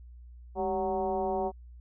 sine tone with frequency modulation, 566 Hz, C#5, 36 cents sharp, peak -27 dBFS, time 0.55-1.52 s, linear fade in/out 50 ms, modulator 180 Hz, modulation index 1.7, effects added 60 Hz sine -46 dBFS peak until 1.8 s

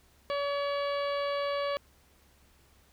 harmonic tone with a mistuned harmonic, 568 Hz, C#5, 42 cents sharp, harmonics 1 / 2 / 3 / 4 / 5 / 6 / 7 / 8, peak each -30 / -35 / -43 / -43 / -46 / -45 / -49 / -48 dBFS, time 0.3-1.77 s, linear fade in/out 0 ms, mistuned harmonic 6, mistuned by -22 cents, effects added 69 Hz sine -64 dBFS peak until 2.92 s + pink hiss -64 dBFS RMS until 2.92 s

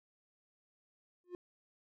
triangle tone with exponential growth, 356.1 Hz, F4, 34 cents sharp, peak -35 dBFS, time 1.24-1.35 s, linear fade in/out 1 ms, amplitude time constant 22 ms, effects none

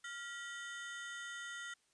35% pulse ring-modulated tone, 1661.2 Hz, G#6, in tune, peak -39 dBFS, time 0.04-1.74 s, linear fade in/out 5 ms, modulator 265 Hz, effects white hiss -75 dBFS RMS until 1.93 s + resampled to 22050 Hz

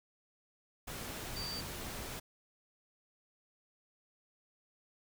sine tone in noise, 4635 Hz, D8, 24 cents flat, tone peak -40 dBFS, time 1.36-1.61 s, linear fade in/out 10 ms, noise pink, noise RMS -43 dBFS, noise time 0.87-2.2 s, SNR 0 dB, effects none

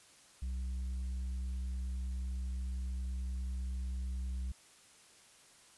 sine tone with tanh clipping, 63.6 Hz, C2, 48 cents flat, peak -36 dBFS, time 0.42-4.52 s, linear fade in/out 5 ms, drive 4 dB, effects white hiss -61 dBFS RMS until 5.77 s + resampled to 24000 Hz

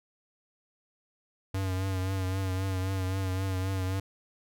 square tone with vibrato, 94.6 Hz, F#2, 39 cents sharp, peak -29 dBFS, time 1.54-4 s, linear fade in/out 5 ms, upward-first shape triangle, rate 3.8 Hz, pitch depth 47 cents each way, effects none

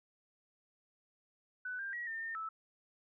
sine tone with pitch steps, 1496 / 1591 / 1912 / 1807 / 1818 / 1310 Hz, F#6 / G6 / A#6 / A6 / A#6 / E6, +19 / +25 / +43 / +46 / -44 / -11 cents, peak -38 dBFS, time 1.65-2.49 s, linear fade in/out 5 ms, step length 140 ms, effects none

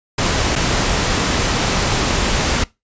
pink noise with dropouts, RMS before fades -17 dBFS, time 0.18-2.64 s, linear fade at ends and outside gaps 5 ms, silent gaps 0.555-0.56 s, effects noise-tail reverb RT60 0.2 s tail -21 dB re dry + resampled to 16000 Hz

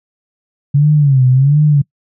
sine tone with vibrato, 138.9 Hz, C#3, 4 cents sharp, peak -6 dBFS, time 0.74-1.82 s, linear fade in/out 10 ms, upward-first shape sine, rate 1.4 Hz, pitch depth 150 cents each way, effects noise-tail reverb RT60 0.1 s tail -24 dB re dry

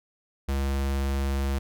square tone, 68.5 Hz, C#2, 20 cents flat, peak -25 dBFS, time 0.48-1.59 s, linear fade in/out 10 ms, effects none

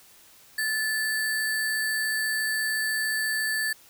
sine tone with sample-and-hold, 1743 Hz, A6, 17 cents flat, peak -24 dBFS, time 0.58-3.73 s, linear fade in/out 5 ms, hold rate 6300 Hz, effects white hiss -54 dBFS RMS until 3.89 s

